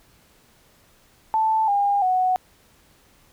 sine tone with pitch steps, 880 / 807 / 740 Hz, A5 / G#5 / F#5, 0 / -50 / 0 cents, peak -17 dBFS, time 1.34-2.36 s, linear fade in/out 0 ms, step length 340 ms, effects pink hiss -57 dBFS RMS until 3.32 s

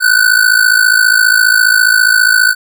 square ring-modulated tone, 1497 Hz, F#6, 20 cents sharp, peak -4 dBFS, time 0-2.55 s, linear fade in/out 50 ms, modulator 27.4 Hz, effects none

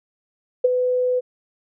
sine tone with ADSR envelope, 501 Hz, B4, 25 cents sharp, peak -9 dBFS, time 0.64-1.21 s, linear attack 9 ms, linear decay 19 ms, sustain -8 dB, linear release 27 ms, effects none

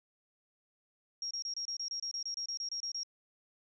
sine tone bursts, 5590 Hz, F8, 1 cent sharp, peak -35 dBFS, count 16, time 1.22-3.033 s, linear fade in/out 2 ms, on 88 ms, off 27 ms, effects none

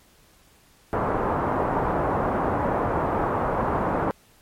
white low-pass noise, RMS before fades -24 dBFS, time 0.93-4.11 s, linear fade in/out 0 ms, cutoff 1100 Hz, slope 24 dB/octave, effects pink hiss -57 dBFS RMS until 4.41 s + MP3 64 kbps

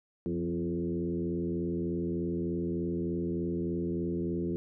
sine tone with frequency modulation, 261.6 Hz, C4, in tune, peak -29 dBFS, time 0.26-4.56 s, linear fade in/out 0 ms, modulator 83.3 Hz, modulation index 1.7, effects none

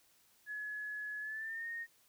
sine tone with pitch glide, 1697 to 1850.6 Hz, G#6 to A#6, +37 to -13 cents, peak -39 dBFS, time 0.46-1.87 s, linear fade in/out 50 ms, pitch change +150 cents, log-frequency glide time 1.2-1.67 s, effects white hiss -69 dBFS RMS until 2.08 s

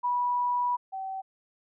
sine tone pair in turn, 978 / 767.4 Hz, B5 / G5, -17 / -37 cents, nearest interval major third, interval 420 cents, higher first, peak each -24 / -32 dBFS, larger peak first, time 0.03-0.77 / 0.92-1.22 s, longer first, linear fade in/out 20 ms, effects none

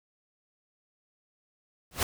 pink noise with exponential growth, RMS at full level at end -21 dBFS, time 1.91-2.03 s, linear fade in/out 2 ms, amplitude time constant 25 ms, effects none

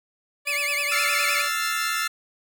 10% pulse tone with tremolo, 578 Hz, D5, 28 cents flat, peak -20 dBFS, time 0.45-1.5 s, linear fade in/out 50 ms, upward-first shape triangle, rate 12 Hz, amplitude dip 35%
40% pulse tone with vibrato, 2349 Hz, D7, in tune, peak -23 dBFS, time 0.47-1.42 s, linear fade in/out 2 ms, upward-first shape triangle, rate 9.7 Hz, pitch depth 210 cents each way
sawtooth chord, F major seventh, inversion third, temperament equal, 1318.5 / 1396.9 / 1760 / 2093 Hz, E6 / F6 / A6 / C7, 0 / 0 / 0 / 0 cents, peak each -24 / -26 / -25 / -29 dBFS, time 0.91-2.08 s, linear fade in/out 10 ms
effects none

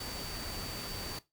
sine tone in noise, 4593 Hz, D8, 39 cents flat, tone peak -43 dBFS, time 0-1.19 s, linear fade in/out 5 ms, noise pink, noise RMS -41 dBFS, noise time 0-1.19 s, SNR -5 dB, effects noise-tail reverb RT60 0.2 s tail -17 dB re dry

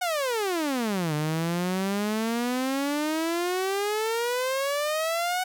sawtooth exponential two-way sweep, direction down then up, 746 to 148.5 to 746 Hz, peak -21 dBFS, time 0.01-5.44 s, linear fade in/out 10 ms, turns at 1.14 s, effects none

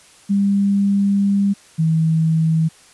sine tone pair in turn, 199.4 / 160.84 Hz, G3 / E3, +30 / -42 cents, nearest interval major third, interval 372 cents, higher first, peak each -13 dBFS, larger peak neither, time 0.29-1.54 / 1.78-2.69 s, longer first, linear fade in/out 20 ms, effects white hiss -48 dBFS RMS until 2.93 s + resampled to 24000 Hz

